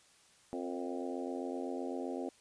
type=harmonic tone with a mistuned harmonic; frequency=87.8 Hz; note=F2; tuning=10 cents sharp; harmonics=3 / 4 / 5 / 6 / 7 / 8 / 9; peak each=-40 / -42 / -44 / -46 / -47 / -48 / -49 dBFS; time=0.53-2.29 s; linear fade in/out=0 ms; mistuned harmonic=5; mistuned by=+43 cents; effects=white hiss -64 dBFS RMS until 2.4 s + resampled to 22050 Hz